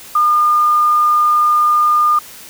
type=tone; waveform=sine; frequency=1212 Hz; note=D#6; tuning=46 cents flat; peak=-9 dBFS; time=0.15-2.19 s; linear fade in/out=5 ms; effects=white hiss -36 dBFS RMS until 2.49 s